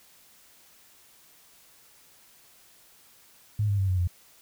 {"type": "tone with pitch steps", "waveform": "sine", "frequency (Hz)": [105.1, 100.64, 96.38, 92.29, 88.38], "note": ["G#2", "G2", "G2", "F#2", "F2"], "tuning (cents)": [21, 46, -29, -4, 21], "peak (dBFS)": -22, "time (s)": [3.59, 4.075], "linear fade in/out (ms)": 5, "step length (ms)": 97, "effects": ["white hiss -57 dBFS RMS until 4.41 s"]}